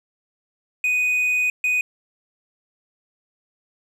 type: tone bursts at uneven times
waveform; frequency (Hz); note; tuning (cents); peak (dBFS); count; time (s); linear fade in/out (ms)
triangle; 2489; D#7; 0; -16; 2; 0.84-1.5 / 1.64-1.81; 2
effects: none